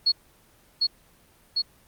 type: tone with echo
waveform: sine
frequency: 4344 Hz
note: C#8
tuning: 36 cents flat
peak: -17 dBFS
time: 0.06-0.12 s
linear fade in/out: 10 ms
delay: 750 ms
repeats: 2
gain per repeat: -2 dB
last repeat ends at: 1.62 s
effects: pink hiss -58 dBFS RMS until 1.87 s + Opus 24 kbps